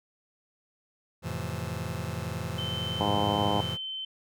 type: chord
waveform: sawtooth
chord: F major seventh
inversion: none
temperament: just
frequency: 87.31 / 109.13 / 130.96 / 163.7 Hz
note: F2 / A2 / C3 / E3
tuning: 0 / -14 / +2 / -12 cents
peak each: -33 dBFS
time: 1.22-3.78 s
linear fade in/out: 50 ms
type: tone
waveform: sine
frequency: 3080 Hz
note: G7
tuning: 31 cents flat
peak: -33 dBFS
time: 2.58-4.05 s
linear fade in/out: 5 ms
type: harmonic tone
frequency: 102.9 Hz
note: G#2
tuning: 16 cents flat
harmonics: 1 / 2 / 3 / 4 / 5 / 6 / 7 / 8 / 9 / 10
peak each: -35 / -33 / -34 / -36 / -35 / -35 / -33 / -32 / -34 / -36 dBFS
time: 3-3.61 s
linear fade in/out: 5 ms
effects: none